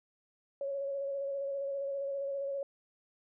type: tone with vibrato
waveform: sine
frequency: 554.4 Hz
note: C#5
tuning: in tune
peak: -33 dBFS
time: 0.61-2.63 s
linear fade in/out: 2 ms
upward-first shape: square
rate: 15 Hz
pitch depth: 19 cents each way
effects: none